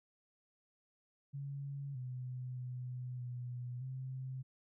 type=tone with pitch steps; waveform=sine; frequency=139.9 / 126.5 / 125.4 / 123.2 / 130.6 Hz; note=C#3 / B2 / B2 / B2 / C3; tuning=+16 / +42 / +27 / -4 / -3 cents; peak=-40 dBFS; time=1.33-4.43 s; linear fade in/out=20 ms; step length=620 ms; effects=none